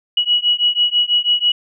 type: beating tone pair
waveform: sine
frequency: 2917 / 2923.1 Hz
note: F#7 / F#7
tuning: -25 / -22 cents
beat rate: 6.1 Hz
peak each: -16 dBFS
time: 0.17-1.52 s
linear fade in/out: 5 ms
effects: none